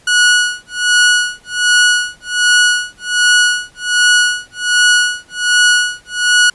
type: tone with tremolo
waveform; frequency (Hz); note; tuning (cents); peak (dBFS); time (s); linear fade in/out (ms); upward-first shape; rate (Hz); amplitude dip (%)
sawtooth; 1462; F#6; -21; -3; 0.07-6.5; 5; sine; 1.3; 100
effects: pink hiss -48 dBFS RMS until 6.54 s + resampled to 24000 Hz